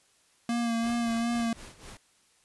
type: tone with vibrato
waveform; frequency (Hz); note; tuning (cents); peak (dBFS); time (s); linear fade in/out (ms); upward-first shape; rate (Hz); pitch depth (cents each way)
square; 233.1; A#3; 0; -27; 0.49-1.53; 2; sine; 2.7; 28
type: noise with tremolo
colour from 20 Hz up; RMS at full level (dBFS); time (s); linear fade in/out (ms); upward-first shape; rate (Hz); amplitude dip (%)
pink; -45; 0.83-1.97; 0; sine; 4; 75
effects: white hiss -65 dBFS RMS until 2.44 s + resampled to 24000 Hz